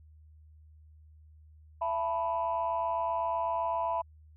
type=chord; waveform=sine; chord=E suspended fourth; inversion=none; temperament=equal with one note detuned; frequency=671.6 / 880 / 987.8 Hz; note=E5 / A5 / B5; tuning=+32 / 0 / 0 cents; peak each=-32 / -35 / -30 dBFS; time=1.81-4.02 s; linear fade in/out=10 ms; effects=tanh soft clip ceiling -21 dBFS + added 77 Hz sine -53 dBFS peak until 4.36 s